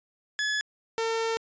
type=tone pair in turn; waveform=sawtooth; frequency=1705 / 452.7 Hz; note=G#6 / A4; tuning=+45 / +49 cents; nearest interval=octave + major seventh; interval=2296 cents; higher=first; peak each=-22 dBFS; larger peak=neither; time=0.39-0.61 / 0.98-1.37 s; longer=second; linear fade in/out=0 ms; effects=resampled to 16000 Hz